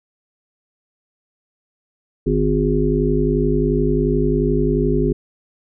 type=harmonic tone; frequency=51.4 Hz; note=G#1; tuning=17 cents flat; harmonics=1 / 3 / 5 / 7 / 8; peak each=-21 / -21 / -21 / -21 / -21 dBFS; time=2.26-5.13 s; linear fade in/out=10 ms; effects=none